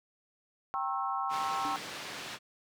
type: chord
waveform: sine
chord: G diminished seventh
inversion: none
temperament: equal with one note detuned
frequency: 784 / 932.3 / 1082.2 / 1318.5 Hz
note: G5 / Bb5 / Db6 / Fb6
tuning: 0 / 0 / -42 / 0 cents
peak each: -35 / -40 / -34 / -37 dBFS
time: 0.74-1.76 s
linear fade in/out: 0 ms
type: band-pass noise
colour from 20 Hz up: white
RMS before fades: -42 dBFS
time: 1.29-2.39 s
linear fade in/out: 50 ms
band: 120 to 3800 Hz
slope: 12 dB/octave
type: tone with exponential decay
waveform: sine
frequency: 293.7 Hz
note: D4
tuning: in tune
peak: -37 dBFS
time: 1.65-1.99 s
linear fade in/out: 0 ms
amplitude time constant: 73 ms
effects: none